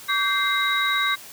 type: tone cluster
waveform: sine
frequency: 1143 / 1569 / 2086 / 3821 Hz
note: D6 / G6 / C7 / A#7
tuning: -47 / +1 / -6 / +42 cents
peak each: -25 dBFS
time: 0.08-1.16 s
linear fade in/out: 20 ms
effects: white hiss -42 dBFS RMS until 1.32 s + high-pass 80 Hz 12 dB/octave